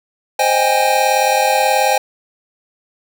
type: chord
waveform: square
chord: Ab major seventh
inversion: first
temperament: equal with one note detuned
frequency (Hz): 523.3 / 622.3 / 784 / 822.5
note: C5 / Eb5 / G5 / Ab5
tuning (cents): 0 / 0 / 0 / -17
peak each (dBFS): -19 / -21 / -19 / -16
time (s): 0.39-1.98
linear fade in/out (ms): 5
effects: none